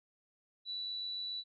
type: tone with amplitude modulation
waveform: sine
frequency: 3951 Hz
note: B7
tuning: in tune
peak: -36 dBFS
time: 0.65-1.44 s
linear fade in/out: 50 ms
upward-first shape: sine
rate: 87.2 Hz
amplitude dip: 25%
effects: none